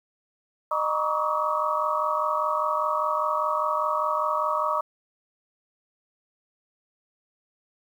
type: tone cluster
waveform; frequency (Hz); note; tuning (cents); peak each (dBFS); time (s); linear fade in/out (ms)
sine; 612 / 950 / 1113 / 1158 / 1271; D#5 / A#5 / C#6 / D6 / D#6; -29 / +33 / +7 / -25 / +36; -29; 0.71-4.81; 5
effects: 9-bit